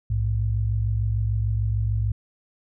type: tone pair together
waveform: sine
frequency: 59.64 / 106.4 Hz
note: A#1 / G#2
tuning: +40 / +42 cents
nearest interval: minor seventh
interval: 1002 cents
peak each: -25 / -22 dBFS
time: 0.1-2.12 s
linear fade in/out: 5 ms
effects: none